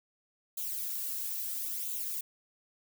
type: noise with flanger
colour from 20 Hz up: violet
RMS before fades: -36 dBFS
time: 0.57-2.21 s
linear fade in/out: 5 ms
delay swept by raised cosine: 0.28 to 2.38 ms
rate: 0.75 Hz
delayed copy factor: +0.6
effects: none